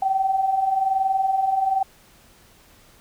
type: tone pair together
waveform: sine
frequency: 752 / 773.1 Hz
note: F#5 / G5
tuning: +28 / -24 cents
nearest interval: unison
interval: 48 cents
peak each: -26 / -19 dBFS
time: 0.02-1.83 s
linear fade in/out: 5 ms
effects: pink hiss -53 dBFS RMS until 3 s